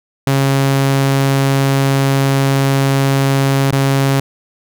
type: tone with dropouts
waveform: sawtooth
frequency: 136.7 Hz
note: C#3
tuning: 24 cents flat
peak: -7 dBFS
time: 0.27-4.2 s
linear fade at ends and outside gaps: 2 ms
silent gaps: 3.711-3.726 s
effects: none